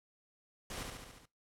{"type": "noise with echo", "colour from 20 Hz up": "pink", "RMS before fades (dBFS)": -43, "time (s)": [0.7, 0.83], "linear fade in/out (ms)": 2, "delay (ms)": 71, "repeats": 6, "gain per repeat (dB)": -3, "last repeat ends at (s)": 1.256, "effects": ["noise-tail reverb RT60 0.2 s tail -20 dB re dry", "low-pass 11000 Hz 12 dB/octave"]}